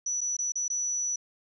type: tone with dropouts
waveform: sine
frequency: 5920 Hz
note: F#8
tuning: in tune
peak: -27 dBFS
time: 0.06-1.16 s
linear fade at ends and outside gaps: 5 ms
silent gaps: 0.208-0.213 / 0.368-0.388 / 0.521-0.555 / 0.681-0.7 s
effects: none